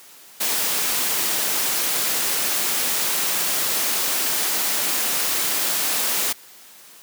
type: noise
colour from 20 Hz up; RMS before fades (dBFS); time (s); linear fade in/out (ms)
white; -22; 0.4-6.33; 10
effects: white hiss -46 dBFS RMS until 7.02 s + high-pass 200 Hz 12 dB/octave